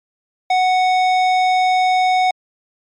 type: tone with hard clipping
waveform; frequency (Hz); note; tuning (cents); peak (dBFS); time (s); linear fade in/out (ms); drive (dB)
sine; 740; F#5; 0; -14; 0.5-2.31; 5; 17
effects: low-pass 5000 Hz 12 dB/octave + MP3 64 kbps